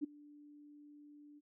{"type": "tone with ADSR envelope", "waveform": "sine", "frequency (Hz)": 293.7, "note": "D4", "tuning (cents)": 0, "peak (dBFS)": -32, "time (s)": [0.01, 1.41], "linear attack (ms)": 29, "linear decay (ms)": 11, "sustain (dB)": -23, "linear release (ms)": 33, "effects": []}